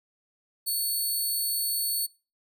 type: tone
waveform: 5% pulse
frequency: 4435 Hz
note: C#8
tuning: in tune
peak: -19 dBFS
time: 0.66-2.07 s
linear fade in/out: 20 ms
effects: noise-tail reverb RT60 0.3 s tail -21 dB re dry